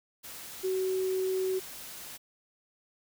sine tone in noise, 375.8 Hz, F#4, 27 cents sharp, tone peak -27 dBFS, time 0.63-1.6 s, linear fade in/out 20 ms, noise white, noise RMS -44 dBFS, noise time 0.23-2.18 s, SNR +14 dB, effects none

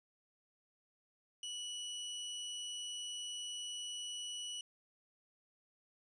sawtooth tone, 2945 Hz, F#7, 9 cents flat, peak -38 dBFS, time 1.43-4.61 s, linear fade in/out 2 ms, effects resampled to 22050 Hz

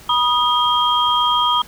sine tone cluster, 971 / 1243 / 3217 Hz, B5 / D#6 / G7, -30 / -2 / +44 cents, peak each -18 dBFS, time 0.09-1.62 s, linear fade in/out 5 ms, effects pink hiss -42 dBFS RMS until 1.67 s

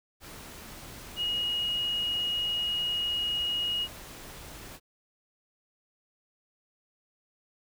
sine tone in noise, 2884 Hz, F#7, 45 cents flat, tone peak -27 dBFS, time 1.16-3.88 s, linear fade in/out 50 ms, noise pink, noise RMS -45 dBFS, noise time 0.2-4.8 s, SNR +15 dB, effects none

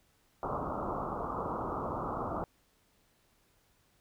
white low-pass noise, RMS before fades -36 dBFS, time 0.43-2.44 s, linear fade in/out 0 ms, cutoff 1300 Hz, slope 96 dB/octave, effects pink hiss -70 dBFS RMS until 4 s

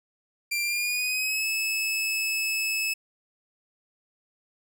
sawtooth tone with pitch glide, 2371 to 2601 Hz, D7 to E7, +16 to -24 cents, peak -22 dBFS, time 0.51-2.94 s, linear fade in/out 10 ms, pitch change +160 cents, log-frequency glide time 0.63-1.46 s, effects none

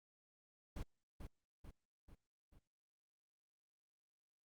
brown noise with echo, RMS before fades -44 dBFS, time 0.76-0.83 s, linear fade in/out 5 ms, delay 440 ms, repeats 4, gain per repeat -5 dB, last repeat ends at 2.59 s, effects Opus 48 kbps

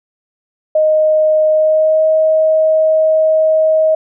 sine tone with pitch glide, 621 to 630.8 Hz, D#5 to D#5, -3 to +24 cents, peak -8 dBFS, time 0.75-3.95 s, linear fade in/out 5 ms, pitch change +27 cents, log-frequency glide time 1.51-2.08 s, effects none

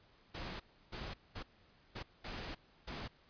pink noise bursts at uneven times, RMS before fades -44 dBFS, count 6, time 0.34-0.6 / 0.92-1.14 / 1.35-1.43 / 1.95-2.03 / 2.24-2.55 / 2.87-3.08 s, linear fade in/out 10 ms, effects pink hiss -67 dBFS RMS until 3.29 s + resampled to 11025 Hz

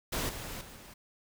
pink noise with level steps, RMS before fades -33 / -41 / -49 / -51 dBFS, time 0.12-0.94 s, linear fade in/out 10 ms, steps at 0.29 / 0.61 / 0.76 s, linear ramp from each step 2 ms, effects none

